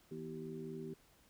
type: harmonic tone with a mistuned harmonic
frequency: 80.7 Hz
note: E2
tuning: 36 cents flat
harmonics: 2 / 3 / 4 / 5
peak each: -48 / -48 / -53 / -46 dBFS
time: 0.11-0.94 s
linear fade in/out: 5 ms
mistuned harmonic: 5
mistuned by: -73 cents
effects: pink hiss -68 dBFS RMS until 1.29 s